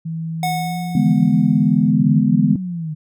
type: tone with pitch glide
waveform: sine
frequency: 162.7 to 171.98 Hz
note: E3 to F3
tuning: -22 to -26 cents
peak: -22 dBFS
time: 0.05-1.38 s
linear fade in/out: 10 ms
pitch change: +96 cents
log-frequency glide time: 0.57-0.78 s
type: tone with exponential decay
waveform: square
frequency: 732 Hz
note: F#5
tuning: 19 cents flat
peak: -18 dBFS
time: 0.43-1.91 s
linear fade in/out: 2 ms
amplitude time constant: 320 ms
type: chord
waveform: sine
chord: E dominant seventh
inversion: third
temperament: equal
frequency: 146.83 / 164.81 / 207.7 / 246.9 Hz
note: D3 / E3 / G#3 / B3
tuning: 0 / 0 / 0 / 0 cents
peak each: -19 / -18 / -16 / -17 dBFS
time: 0.95-2.56 s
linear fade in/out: 5 ms
type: linear two-way sweep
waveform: sine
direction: up then down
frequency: 126.5 to 198.2 to 150.6 Hz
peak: -22 dBFS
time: 1.99-2.95 s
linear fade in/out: 20 ms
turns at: 2.49 s
effects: none